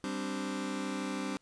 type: chord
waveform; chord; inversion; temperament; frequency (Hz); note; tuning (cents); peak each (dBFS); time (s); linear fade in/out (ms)
sawtooth; G suspended fourth; none; just; 196 / 261.3 / 294; G3 / C4 / D4; 0 / -2 / +2; -34; 0.04-1.37; 0
effects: pink hiss -71 dBFS RMS until 1.41 s + resampled to 22050 Hz